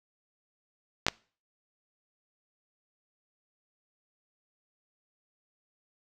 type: clicks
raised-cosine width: 0.2 ms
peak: -6 dBFS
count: 2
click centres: 1.066 / 1.084 s
effects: noise-tail reverb RT60 0.4 s tail -24 dB re dry